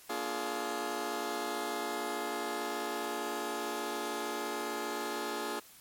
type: chord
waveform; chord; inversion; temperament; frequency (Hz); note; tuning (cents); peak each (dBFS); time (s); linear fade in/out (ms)
15% pulse; Bb dominant seventh; none; just; 233.1 / 291.4 / 349.6 / 419.5; Bb3 / D4 / F4 / Ab4; 0 / -13 / +2 / +17; -37 / -35 / -33 / -31; 0.09-5.6; 10
effects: white hiss -56 dBFS RMS until 5.8 s + MP3 64 kbps